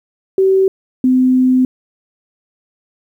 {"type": "tone pair in turn", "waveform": "sine", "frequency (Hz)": [382.9, 256], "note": ["G4", "C4"], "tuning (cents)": [-41, -38], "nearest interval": "perfect fifth", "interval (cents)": 697, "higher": "first", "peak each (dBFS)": -8, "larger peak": "neither", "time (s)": [[0.38, 0.68], [1.04, 1.65]], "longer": "second", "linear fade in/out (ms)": 2, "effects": ["8-bit"]}